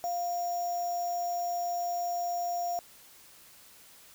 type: tone with sample-and-hold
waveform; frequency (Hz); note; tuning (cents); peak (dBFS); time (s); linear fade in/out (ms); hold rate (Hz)
sine; 700; F5; +4; -29; 0.04-2.79; 0; 6300
effects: white hiss -55 dBFS RMS until 4.14 s